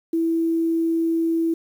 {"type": "tone", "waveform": "sine", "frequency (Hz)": 329.6, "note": "E4", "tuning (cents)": 0, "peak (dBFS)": -18, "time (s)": [0.13, 1.54], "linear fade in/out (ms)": 5, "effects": ["8-bit"]}